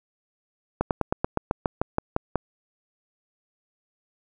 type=slowing click train; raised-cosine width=1 ms; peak=-8 dBFS; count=12; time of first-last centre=0.81-2.357 s; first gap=98 ms; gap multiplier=1.07; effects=none